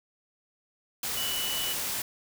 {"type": "tone in noise", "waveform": "sine", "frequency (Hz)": 2960, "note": "F#7", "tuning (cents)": 0, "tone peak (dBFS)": -32, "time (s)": [1.17, 1.73], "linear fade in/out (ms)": 2, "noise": "white", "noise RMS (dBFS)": -32, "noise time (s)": [1.03, 2.02], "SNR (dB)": -3, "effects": []}